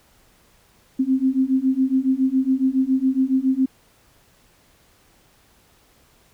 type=beating tone pair; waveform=sine; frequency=259.2 / 266.4 Hz; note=C4 / C4; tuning=-16 / +31 cents; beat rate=7.2 Hz; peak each=-20 / -19 dBFS; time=0.99-3.66 s; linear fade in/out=10 ms; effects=pink hiss -57 dBFS RMS until 6.33 s